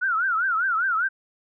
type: tone with vibrato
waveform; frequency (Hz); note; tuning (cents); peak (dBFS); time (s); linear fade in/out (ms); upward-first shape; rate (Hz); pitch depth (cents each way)
sine; 1423; F6; +32; -20; 0.01-1.09; 20; triangle; 5; 210
effects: none